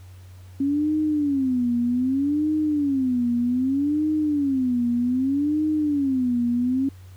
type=tone with vibrato; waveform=sine; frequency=271.5 Hz; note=C#4; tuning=36 cents flat; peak=-19 dBFS; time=0.6-6.89 s; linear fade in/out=5 ms; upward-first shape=sine; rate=0.64 Hz; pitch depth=220 cents each way; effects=added 92 Hz sine -41 dBFS peak until 7.16 s + pink hiss -56 dBFS RMS until 7.16 s